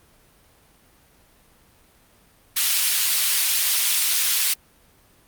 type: high-pass noise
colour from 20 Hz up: pink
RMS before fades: -20 dBFS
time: 2.56-4.54 s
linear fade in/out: 10 ms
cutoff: 3200 Hz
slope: 12 dB/octave
effects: pink hiss -56 dBFS RMS until 5.27 s + Opus 32 kbps